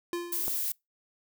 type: tone with exponential decay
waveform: square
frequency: 346.7 Hz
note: F4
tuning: 13 cents flat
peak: -29 dBFS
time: 0.13-0.69 s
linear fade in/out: 1 ms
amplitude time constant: 120 ms
type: noise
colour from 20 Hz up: violet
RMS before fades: -31 dBFS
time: 0.32-0.72 s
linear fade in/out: 5 ms
type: click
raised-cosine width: 1 ms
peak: -24 dBFS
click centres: 0.48 s
effects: noise-tail reverb RT60 0.2 s tail -26 dB re dry